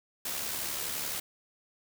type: noise with amplitude modulation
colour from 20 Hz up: white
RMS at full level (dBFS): -33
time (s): 0.25-1.2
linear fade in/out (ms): 5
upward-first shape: sine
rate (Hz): 71.5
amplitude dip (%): 40
effects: none